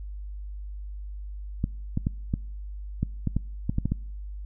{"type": "clicks", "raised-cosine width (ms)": 5, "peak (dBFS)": -12, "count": 11, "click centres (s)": [1.641, 1.974, 2.069, 2.339, 3.03, 3.273, 3.366, 3.695, 3.784, 3.856, 3.92], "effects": ["noise-tail reverb RT60 0.7 s tail -26 dB re dry", "added 50 Hz sine -34 dBFS peak until 4.45 s"]}